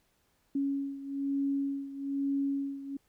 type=beating tone pair; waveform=sine; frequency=277.2 / 278.3 Hz; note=C#4 / C#4; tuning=0 / +7 cents; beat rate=1.1 Hz; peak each=-31 / -35 dBFS; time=0.55-2.97 s; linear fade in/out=5 ms; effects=pink hiss -72 dBFS RMS until 3.08 s